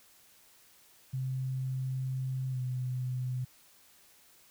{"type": "tone with pitch glide", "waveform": "sine", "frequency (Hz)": [130.81, 126.87], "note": ["C3", "B2"], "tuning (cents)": [0, 47], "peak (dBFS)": -31, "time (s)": [1.13, 3.45], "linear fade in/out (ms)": 10, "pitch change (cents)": -53, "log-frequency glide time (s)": [2.5, 2.59], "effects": ["white hiss -61 dBFS RMS until 4.5 s"]}